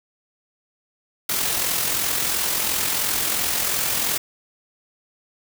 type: noise with amplitude modulation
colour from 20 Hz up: white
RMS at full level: -21 dBFS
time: 1.29-4.18 s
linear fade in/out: 5 ms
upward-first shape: sine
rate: 42.9 Hz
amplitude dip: 40%
effects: none